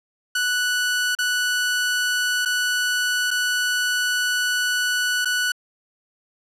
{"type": "tone with dropouts", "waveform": "sawtooth", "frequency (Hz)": 1480, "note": "F#6", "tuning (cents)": 0, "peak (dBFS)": -16, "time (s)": [0.35, 5.52], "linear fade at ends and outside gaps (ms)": 5, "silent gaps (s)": [[1.151, 1.187], [2.451, 2.457], [3.307, 3.311], [5.248, 5.255]], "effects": ["low-pass 12000 Hz 12 dB/octave"]}